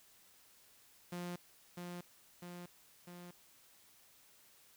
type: tone with echo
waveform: sawtooth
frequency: 176.1 Hz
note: F3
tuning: 15 cents sharp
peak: -37 dBFS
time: 1.12-1.36 s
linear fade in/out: 5 ms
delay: 650 ms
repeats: 3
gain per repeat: -3 dB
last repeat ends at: 3.31 s
effects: white hiss -65 dBFS RMS until 4.76 s